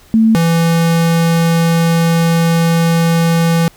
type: tone pair in turn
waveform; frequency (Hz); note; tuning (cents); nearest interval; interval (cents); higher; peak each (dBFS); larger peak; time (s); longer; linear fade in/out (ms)
sine / square; 222.8 / 166.61; A3 / E3; +22 / +19; perfect fourth; 503; first; -6 / -10; first; 0.14-0.35 / 0.35-3.68; second; 0
effects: pink hiss -45 dBFS RMS until 3.76 s